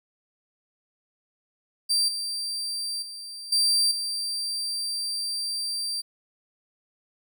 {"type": "tone with level steps", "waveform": "35% pulse", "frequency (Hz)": 4699, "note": "D8", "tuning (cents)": 0, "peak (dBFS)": [-19, -27, -35, -18, -26], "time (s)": [1.89, 6.02], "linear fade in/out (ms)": 20, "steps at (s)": [2.08, 3.02, 3.52, 3.91], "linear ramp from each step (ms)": 5, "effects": []}